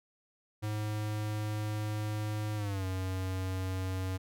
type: tone with pitch glide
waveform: square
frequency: 106.4 to 93.7 Hz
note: G#2 to F#2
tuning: +42 to +22 cents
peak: -33 dBFS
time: 0.62-4.18 s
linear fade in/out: 20 ms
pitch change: -220 cents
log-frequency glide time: 2.56-2.85 s
effects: none